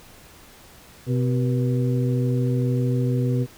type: harmonic tone with a mistuned harmonic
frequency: 126.7 Hz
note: B2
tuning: 45 cents sharp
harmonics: 1 / 2 / 3 / 4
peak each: -20 / -26 / -31 / -31 dBFS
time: 1.06-3.47 s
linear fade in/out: 50 ms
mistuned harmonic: 4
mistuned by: -87 cents
effects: pink hiss -48 dBFS RMS until 3.57 s